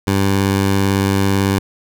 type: tone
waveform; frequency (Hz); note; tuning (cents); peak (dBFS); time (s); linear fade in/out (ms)
15% pulse; 98; G2; 0; -7; 0.07-1.59; 5
effects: none